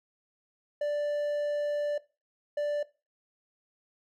triangle tone bursts at uneven times, 587 Hz, D5, 1 cent flat, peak -25 dBFS, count 2, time 0.81-1.98 / 2.57-2.83 s, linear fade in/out 5 ms, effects noise-tail reverb RT60 0.3 s tail -19 dB re dry

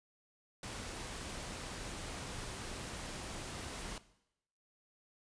pink noise, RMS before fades -44 dBFS, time 0.63-3.98 s, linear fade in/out 2 ms, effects noise-tail reverb RT60 0.8 s tail -17 dB re dry + resampled to 22050 Hz

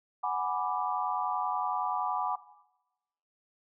sine chord, G# half-diminished seventh, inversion third, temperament equal, 740 / 830.6 / 987.8 / 1174.7 Hz, F#5 / G#5 / B5 / D6, 0 / 0 / 0 / 0 cents, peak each -34 dBFS, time 0.23-2.36 s, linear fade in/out 10 ms, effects noise-tail reverb RT60 1.0 s tail -17 dB re dry

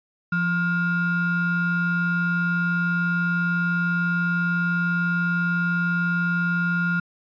triangle ring-modulated tone, 620 Hz, D#5, 6 cents flat, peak -15 dBFS, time 0.32-7 s, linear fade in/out 5 ms, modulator 793 Hz, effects resampled to 11025 Hz

